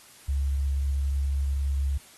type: tone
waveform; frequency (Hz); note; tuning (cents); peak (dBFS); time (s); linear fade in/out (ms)
sine; 69.3; C#2; 0; -23; 0.28-1.98; 10
effects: white hiss -52 dBFS RMS until 2.17 s + AAC 32 kbps